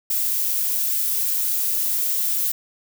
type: noise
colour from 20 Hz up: violet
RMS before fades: -22 dBFS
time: 0.1-2.52 s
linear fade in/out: 5 ms
effects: none